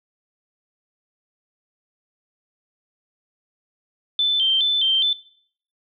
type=tone with vibrato; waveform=sine; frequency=3322 Hz; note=G#7; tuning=in tune; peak=-16 dBFS; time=4.19-5.13 s; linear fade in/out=2 ms; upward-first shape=square; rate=2.4 Hz; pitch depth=100 cents each way; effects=noise-tail reverb RT60 0.6 s tail -20 dB re dry